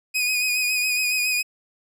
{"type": "tone with vibrato", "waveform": "sawtooth", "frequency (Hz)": 2489, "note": "D#7", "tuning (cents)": 0, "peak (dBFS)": -17, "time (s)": [0.14, 1.43], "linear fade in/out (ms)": 20, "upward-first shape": "sine", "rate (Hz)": 7.2, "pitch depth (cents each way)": 33, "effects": ["resampled to 32000 Hz"]}